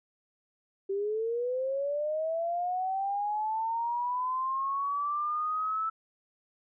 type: linear sweep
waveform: sine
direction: up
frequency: 385.9 to 1318.5 Hz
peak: -28 dBFS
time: 0.89-5.9 s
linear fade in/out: 10 ms
effects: none